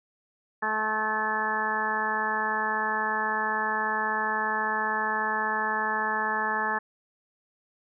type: harmonic tone with a mistuned harmonic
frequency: 216.3 Hz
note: A3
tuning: 29 cents flat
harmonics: 1 / 2 / 3 / 4 / 5 / 6 / 7 / 8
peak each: -39 / -37 / -40 / -30 / -32 / -35 / -38 / -29 dBFS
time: 0.62-6.79 s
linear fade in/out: 10 ms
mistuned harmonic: 7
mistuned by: +26 cents
effects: none